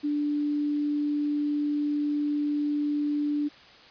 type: tone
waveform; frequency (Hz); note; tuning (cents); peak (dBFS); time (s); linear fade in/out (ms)
sine; 293.7; D4; 0; -24; 0.03-3.49; 20
effects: white hiss -51 dBFS RMS until 3.9 s + resampled to 11025 Hz